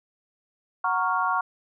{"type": "chord", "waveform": "sine", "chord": "Gb major seventh", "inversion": "none", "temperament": "equal", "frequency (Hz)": [740, 932.3, 1108.7, 1396.9], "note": ["Gb5", "Bb5", "Db6", "F6"], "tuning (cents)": [0, 0, 0, 0], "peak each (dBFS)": [-29, -28, -25, -28], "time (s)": [0.84, 1.41], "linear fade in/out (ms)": 5, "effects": []}